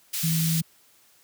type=high-pass noise; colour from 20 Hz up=white; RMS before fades=-29 dBFS; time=0.13-0.61 s; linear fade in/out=10 ms; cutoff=2400 Hz; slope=12 dB/octave
type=tone; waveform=sine; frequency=162.4 Hz; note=E3; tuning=26 cents flat; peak=-22 dBFS; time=0.23-0.62 s; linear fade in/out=10 ms
effects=white hiss -59 dBFS RMS until 1.23 s + high-pass 60 Hz 12 dB/octave